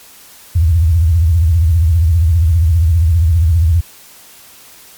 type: tone with vibrato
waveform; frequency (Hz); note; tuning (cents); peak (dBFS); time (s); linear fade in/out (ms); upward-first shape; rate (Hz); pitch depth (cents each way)
sine; 82.41; E2; 0; -7; 0.55-3.81; 10; sine; 15; 170
effects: white hiss -40 dBFS RMS until 4.97 s + MP3 96 kbps